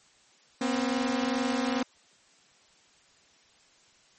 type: tone pair together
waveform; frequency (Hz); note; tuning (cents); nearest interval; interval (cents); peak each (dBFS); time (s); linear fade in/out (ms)
sawtooth; 242.4 / 264.8; B3 / C4; -32 / +21; major second; 153; -25; 0.61-1.83; 5
effects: white hiss -61 dBFS RMS until 4.18 s + MP3 32 kbps